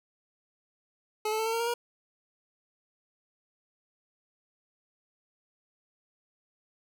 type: tone with pitch steps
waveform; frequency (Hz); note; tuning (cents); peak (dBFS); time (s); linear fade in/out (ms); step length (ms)
25% pulse; 428.7 / 436.2 / 443.8 / 451.6 / 459.5 / 467.5 / 475.7; A4 / A4 / A4 / A4 / A#4 / A#4 / A#4; -45 / -15 / +15 / +45 / -25 / +5 / +35; -24; 1.25-1.74; 5; 70
effects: none